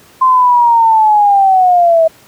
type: linear sweep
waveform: sine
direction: down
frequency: 1045 to 640 Hz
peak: -5 dBFS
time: 0.21-2.08 s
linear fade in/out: 10 ms
effects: pink hiss -43 dBFS RMS until 2.27 s + high-pass 100 Hz 12 dB/octave